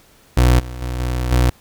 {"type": "tone with level steps", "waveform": "30% pulse", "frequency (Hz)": 61.74, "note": "B1", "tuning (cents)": 0, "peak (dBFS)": [-7, -25, -19, -16, -9], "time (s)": [0.37, 1.5], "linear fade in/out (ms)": 5, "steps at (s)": [0.59, 0.81, 0.99, 1.31], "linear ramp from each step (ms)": 10, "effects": ["pink hiss -51 dBFS RMS until 1.6 s"]}